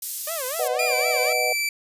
white high-pass noise, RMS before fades -29 dBFS, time 0.02-0.68 s, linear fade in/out 5 ms, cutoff 6300 Hz, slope 12 dB/octave
sawtooth tone with vibrato, 581 Hz, D5, 19 cents flat, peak -25 dBFS, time 0.27-1.33 s, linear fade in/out 5 ms, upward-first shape sine, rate 4 Hz, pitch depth 250 cents each way
sine chord, B major, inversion none, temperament just, 493.9 / 617.4 / 740.8 Hz, B4 / D#5 / F#5, 0 / -14 / +2 cents, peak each -27 dBFS, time 0.59-1.53 s, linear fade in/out 5 ms
sawtooth tone with pitch glide, 2409 to 2327 Hz, D7 to D7, +43 to -17 cents, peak -19 dBFS, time 0.79-1.69 s, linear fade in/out 2 ms, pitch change -60 cents, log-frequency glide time 0.89-0.95 s
effects resampled to 32000 Hz

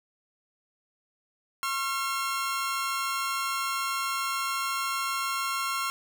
sawtooth tone pair together, 1080 / 1366.6 Hz, C#6 / F6, -45 / -38 cents, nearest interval major third, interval 407 cents, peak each -27 dBFS, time 1.63-5.9 s, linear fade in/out 0 ms, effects none

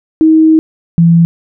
sine tone pair in turn, 317.2 / 168.03 Hz, D#4 / E3, +33 / +33 cents, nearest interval major seventh, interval 1100 cents, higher first, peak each -3 dBFS, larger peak neither, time 0.21-0.59 / 0.98-1.25 s, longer first, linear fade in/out 0 ms, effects none

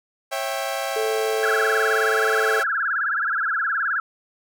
sawtooth chord, C# diminished, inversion none, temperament equal with one note detuned, 546.1 / 659.3 / 784 Hz, C#5 / E5 / G5, -26 / 0 / 0 cents, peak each -25 / -25 / -25 dBFS, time 0.31-2.64 s, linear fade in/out 20 ms
sine tone, 439.4 Hz, A4, 2 cents flat, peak -22 dBFS, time 0.96-2.6 s, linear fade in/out 5 ms
sine tone with vibrato, 1493 Hz, F#6, 15 cents sharp, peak -20 dBFS, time 1.43-4 s, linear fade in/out 2 ms, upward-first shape sine, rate 19 Hz, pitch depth 220 cents each way
effects none

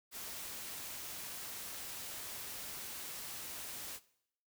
white noise, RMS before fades -45 dBFS, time 0.11-4 s, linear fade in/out 50 ms, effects noise-tail reverb RT60 0.7 s tail -19 dB re dry

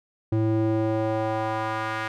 square tone with band-pass filter sweep, 110 Hz, A2, in tune, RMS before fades -25 dBFS, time 0.32-2.08 s, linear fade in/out 5 ms, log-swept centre 240 to 1600 Hz, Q 1.5, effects none

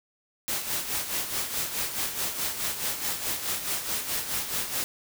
white noise with tremolo, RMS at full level -28 dBFS, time 0.48-4.84 s, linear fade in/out 0 ms, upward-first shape sine, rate 4.7 Hz, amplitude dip 60%, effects none

